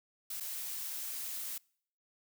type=noise with dropouts; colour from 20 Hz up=blue; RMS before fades=-40 dBFS; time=0.3-1.58 s; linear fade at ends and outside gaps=5 ms; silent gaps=0.401-0.406 s; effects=noise-tail reverb RT60 0.6 s tail -26 dB re dry